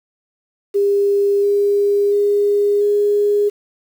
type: tone with pitch steps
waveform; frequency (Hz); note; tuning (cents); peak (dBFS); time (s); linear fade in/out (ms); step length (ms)
sine; 402.5 / 405.5 / 408.6 / 411.7; G4 / G#4 / G#4 / G#4; +46 / -41 / -28 / -15; -12; 0.74-3.5; 20; 690
effects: 7-bit